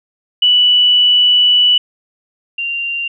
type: tone pair in turn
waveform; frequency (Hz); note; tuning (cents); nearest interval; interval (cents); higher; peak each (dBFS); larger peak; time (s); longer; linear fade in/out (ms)
sine; 2960 / 2776; F#7 / F7; 0 / -11; minor second; 111; first; -7 / -17; first; 0.42-1.78 / 2.58-3.08; first; 5
effects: none